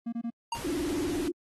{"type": "tone bursts", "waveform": "triangle", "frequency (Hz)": 233.1, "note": "A#3", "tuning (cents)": 0, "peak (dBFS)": -28, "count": 3, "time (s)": [0.06, 0.304], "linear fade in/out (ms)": 10, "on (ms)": 66, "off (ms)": 23}
{"type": "tone with exponential decay", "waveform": "square", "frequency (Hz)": 932.3, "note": "A#5", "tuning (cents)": 0, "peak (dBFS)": -27, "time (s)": [0.52, 0.65], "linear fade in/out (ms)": 5, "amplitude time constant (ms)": 27}
{"type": "noise", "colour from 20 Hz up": "pink", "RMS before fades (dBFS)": -40, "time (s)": [0.55, 1.28], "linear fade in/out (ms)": 0}
{"type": "tone with vibrato", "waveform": "sine", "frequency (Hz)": 320, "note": "D#4", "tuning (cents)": 49, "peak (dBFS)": -28, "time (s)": [0.64, 1.32], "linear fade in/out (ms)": 10, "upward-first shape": "triangle", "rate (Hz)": 20, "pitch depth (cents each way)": 300}
{"effects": ["AAC 32 kbps"]}